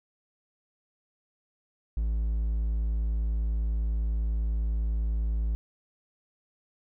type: tone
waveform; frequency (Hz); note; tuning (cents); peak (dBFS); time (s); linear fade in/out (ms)
triangle; 55; A1; 0; -23; 1.97-5.55; 0
effects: none